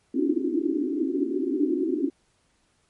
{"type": "band-pass noise", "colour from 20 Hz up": "pink", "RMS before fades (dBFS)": -25, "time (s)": [0.14, 2.1], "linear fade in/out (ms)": 10, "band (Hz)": [260, 380], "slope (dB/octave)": 96, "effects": ["pink hiss -67 dBFS RMS until 2.89 s", "MP3 48 kbps"]}